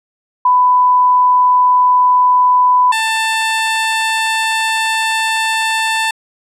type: tone pair in turn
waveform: sine / 15% pulse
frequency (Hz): 997 / 888.2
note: B5 / A5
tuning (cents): +16 / +16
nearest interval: major second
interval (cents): 200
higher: first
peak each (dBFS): -7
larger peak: neither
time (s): 0.45-2.92 / 2.92-6.11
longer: second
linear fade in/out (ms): 5
effects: low-pass 10000 Hz 12 dB/octave